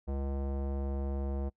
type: tone with low-pass filter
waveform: square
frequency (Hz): 68.7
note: C#2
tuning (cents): -15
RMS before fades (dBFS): -34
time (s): 0.07-1.5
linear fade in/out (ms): 20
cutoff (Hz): 640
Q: 1.5
effects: noise-tail reverb RT60 0.1 s tail -24 dB re dry

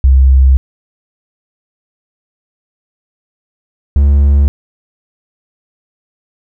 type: tone pair in turn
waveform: sine / triangle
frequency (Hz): 66 / 70.63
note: C2 / C#2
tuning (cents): +16 / +33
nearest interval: minor second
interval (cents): 117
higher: second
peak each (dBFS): -3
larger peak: neither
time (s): 0.04-0.57 / 3.96-4.48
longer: first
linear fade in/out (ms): 0
effects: none

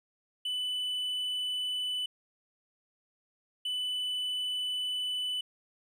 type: tone bursts at uneven times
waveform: triangle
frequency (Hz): 2991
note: F#7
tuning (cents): +18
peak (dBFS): -29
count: 2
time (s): 0.45-2.06 / 3.65-5.41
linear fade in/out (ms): 5
effects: none

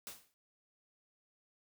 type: noise with exponential decay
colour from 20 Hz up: white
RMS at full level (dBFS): -43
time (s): 0.07-0.34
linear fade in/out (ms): 0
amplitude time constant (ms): 57
effects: none

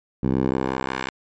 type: tone with band-pass filter sweep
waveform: 10% pulse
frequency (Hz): 65.4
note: C2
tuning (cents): 0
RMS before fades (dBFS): -24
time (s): 0.23-1.1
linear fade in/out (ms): 5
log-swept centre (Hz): 190 to 2200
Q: 0.79
effects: resampled to 16000 Hz

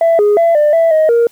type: tone with pitch steps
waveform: sine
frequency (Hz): 665 / 414.2 / 672 / 596 / 661 / 627 / 468.3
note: E5 / G#4 / E5 / D5 / E5 / D#5 / A#4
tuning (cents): +15 / -5 / +33 / +25 / +5 / +13 / +8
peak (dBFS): -5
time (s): 0.01-1.27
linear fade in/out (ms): 2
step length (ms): 180
effects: tanh soft clip ceiling -5 dBFS + white hiss -48 dBFS RMS until 1.31 s

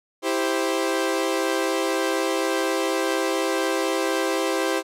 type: chord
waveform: sawtooth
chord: C major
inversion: first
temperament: equal with one note detuned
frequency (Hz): 327.9 / 392 / 523.3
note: E4 / G4 / C5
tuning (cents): -9 / 0 / 0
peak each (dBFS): -22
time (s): 0.22-4.83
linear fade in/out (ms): 50
effects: low-pass 12000 Hz 12 dB/octave

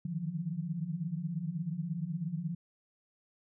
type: tone cluster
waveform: sine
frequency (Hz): 150.8 / 159.9 / 176.5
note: D3 / D#3 / F3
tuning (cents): +46 / +48 / +19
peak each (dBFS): -40 / -38 / -36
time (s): 0.05-2.55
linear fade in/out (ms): 5
effects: none

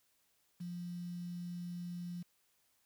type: tone with quantisation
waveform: sine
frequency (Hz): 175.3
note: F3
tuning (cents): +7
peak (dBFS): -40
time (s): 0.6-2.23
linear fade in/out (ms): 10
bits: 10
effects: white hiss -75 dBFS RMS until 2.85 s

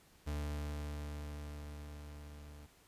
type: tone with level ramp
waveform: 40% pulse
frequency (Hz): 73.9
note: D2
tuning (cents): +11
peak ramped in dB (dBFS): -35 to -50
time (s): 0.26-2.67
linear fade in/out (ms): 20
effects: pink hiss -65 dBFS RMS until 2.87 s + resampled to 32000 Hz

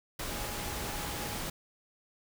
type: tone in noise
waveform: sine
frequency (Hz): 830.6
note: G#5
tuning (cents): 0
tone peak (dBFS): -46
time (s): 0.3-1.38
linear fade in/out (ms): 5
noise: pink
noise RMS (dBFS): -37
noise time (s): 0.19-1.5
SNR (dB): -12
effects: none

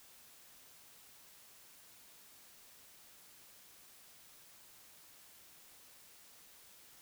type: silence
effects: white hiss -60 dBFS RMS until 7.01 s

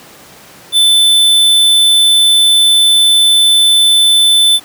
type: tone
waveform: square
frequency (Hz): 3520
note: A7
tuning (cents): 0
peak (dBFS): -6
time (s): 0.72-4.6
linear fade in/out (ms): 50
effects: pink hiss -37 dBFS RMS until 4.64 s + high-pass 150 Hz 12 dB/octave

